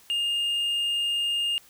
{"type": "tone", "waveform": "triangle", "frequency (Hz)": 2825, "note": "F7", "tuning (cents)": 19, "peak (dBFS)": -22, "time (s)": [0.1, 1.58], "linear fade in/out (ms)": 0, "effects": ["white hiss -55 dBFS RMS until 1.69 s"]}